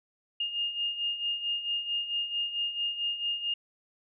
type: beating tone pair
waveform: sine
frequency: 2829 / 2833.5 Hz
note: F7 / F7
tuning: +22 / +24 cents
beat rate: 4.5 Hz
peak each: -36 / -30 dBFS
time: 0.4-3.54 s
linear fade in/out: 5 ms
effects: none